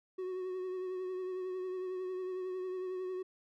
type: tone with vibrato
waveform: triangle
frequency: 370 Hz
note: F#4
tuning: in tune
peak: -34 dBFS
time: 0.18-3.23 s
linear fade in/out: 10 ms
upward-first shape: triangle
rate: 11 Hz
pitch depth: 33 cents each way
effects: none